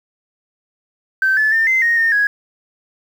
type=tone with pitch steps; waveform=sine; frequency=1549 / 1733 / 1803 / 2069 / 1864 / 1826 / 1662 Hz; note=G6 / A6 / A6 / C7 / A#6 / A#6 / G#6; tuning=-21 / -27 / +42 / -20 / -1 / -36 / +1 cents; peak=-11 dBFS; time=1.22-2.27 s; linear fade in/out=2 ms; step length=150 ms; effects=tanh soft clip ceiling -7 dBFS + 7-bit